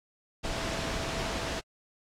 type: tone in noise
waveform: sine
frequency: 659.3 Hz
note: E5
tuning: in tune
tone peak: -41 dBFS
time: 0.43-1.61 s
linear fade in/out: 20 ms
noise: pink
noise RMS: -33 dBFS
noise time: 0.43-1.61 s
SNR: -11 dB
effects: low-pass 6000 Hz 12 dB/octave + AAC 64 kbps